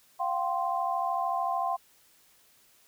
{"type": "chord", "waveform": "sine", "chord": "F suspended second", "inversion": "none", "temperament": "equal with one note detuned", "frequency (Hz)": [698.5, 771.9, 1046.5], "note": ["F5", "G5", "C6"], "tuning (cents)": [0, -27, 0], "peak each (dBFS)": -31, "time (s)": [0.19, 1.77], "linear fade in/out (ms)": 20, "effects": ["white hiss -62 dBFS RMS until 2.87 s"]}